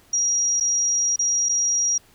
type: tone with dropouts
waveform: sine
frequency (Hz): 5710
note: F8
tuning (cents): +37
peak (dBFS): -18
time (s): 0.13-1.98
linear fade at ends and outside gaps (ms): 5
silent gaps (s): 0.601-0.607 / 1.161-1.191 / 1.488-1.492
effects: pink hiss -55 dBFS RMS until 2.14 s